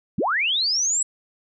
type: linear sweep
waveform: sine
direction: up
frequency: 120 to 7902 Hz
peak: -19 dBFS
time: 0.18-1.03 s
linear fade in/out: 5 ms
effects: none